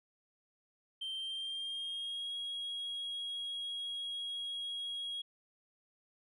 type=tone with pitch glide; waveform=sine; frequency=3136 to 3298 Hz; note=G7 to G#7; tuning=0 to -13 cents; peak=-35 dBFS; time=1.01-5.22 s; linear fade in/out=10 ms; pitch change=+87 cents; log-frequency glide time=1.15-2.32 s; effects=tanh soft clip ceiling -36 dBFS